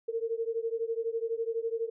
sine beating tone pair, 451.7 / 463.7 Hz, A4 / A#4, +45 / -9 cents, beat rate 12 Hz, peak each -32 / -33 dBFS, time 0.08-1.9 s, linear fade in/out 10 ms, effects none

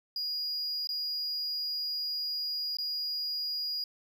triangle tone with dropouts, 4875 Hz, D#8, 36 cents flat, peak -30 dBFS, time 0.16-3.84 s, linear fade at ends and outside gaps 2 ms, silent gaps 0.872-0.89 / 2.77-2.785 s, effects none

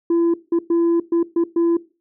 sine tone bursts at uneven times, 337.9 Hz, E4, 43 cents sharp, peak -11 dBFS, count 6, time 0.1-0.34 / 0.52-0.59 / 0.7-1 / 1.12-1.23 / 1.36-1.44 / 1.56-1.77 s, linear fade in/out 5 ms, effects noise-tail reverb RT60 0.3 s tail -19 dB re dry + tanh soft clip ceiling -13 dBFS

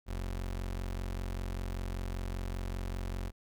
30% pulse tone, 45.12 Hz, F#1, 43 cents flat, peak -32 dBFS, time 0.06-3.32 s, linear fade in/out 50 ms, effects none

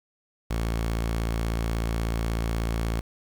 sawtooth tone, 56.4 Hz, A1, 44 cents sharp, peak -21 dBFS, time 0.5-3.01 s, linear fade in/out 10 ms, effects 8-bit

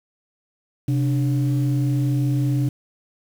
sine tone pair together, 130.93 / 294.5 Hz, C3 / D4, +2 / +5 cents, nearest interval octave + major second, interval 1403 cents, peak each -17 / -23 dBFS, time 0.88-2.69 s, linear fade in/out 5 ms, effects tanh soft clip ceiling -13 dBFS + 7-bit

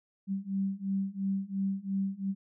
sine beating tone pair, 193.2 / 196.1 Hz, G3 / G3, -25 / +1 cents, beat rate 2.9 Hz, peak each -33 / -32 dBFS, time 0.27-2.35 s, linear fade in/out 50 ms, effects none

